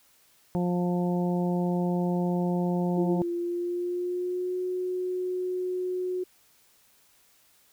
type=harmonic tone; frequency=177 Hz; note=F3; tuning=23 cents sharp; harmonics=1 / 2 / 3 / 4 / 5; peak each=-25 / -31 / -35 / -37 / -39 dBFS; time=0.55-3.22 s; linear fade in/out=0 ms
type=tone with pitch glide; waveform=sine; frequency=344.9 to 365.4 Hz; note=F4 to F#4; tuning=-22 to -22 cents; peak=-27 dBFS; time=2.97-6.24 s; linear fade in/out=10 ms; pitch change=+100 cents; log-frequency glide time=3.31-4.59 s
effects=white hiss -62 dBFS RMS until 7.72 s